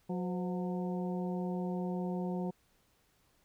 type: harmonic tone with a mistuned harmonic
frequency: 181.5 Hz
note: F#3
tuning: 33 cents flat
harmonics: 1 / 2 / 3 / 4 / 5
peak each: -34 / -40 / -44 / -46 / -48 dBFS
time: 0.09-2.51 s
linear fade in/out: 10 ms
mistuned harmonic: 3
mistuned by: -82 cents
effects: pink hiss -71 dBFS RMS until 3.44 s